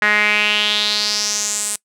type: tone with band-pass filter sweep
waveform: sawtooth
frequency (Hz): 209.4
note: G#3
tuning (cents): +15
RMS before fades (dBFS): -18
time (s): 0.02-1.76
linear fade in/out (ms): 2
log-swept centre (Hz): 1800 to 8900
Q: 4.4
effects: noise-tail reverb RT60 0.1 s tail -22 dB re dry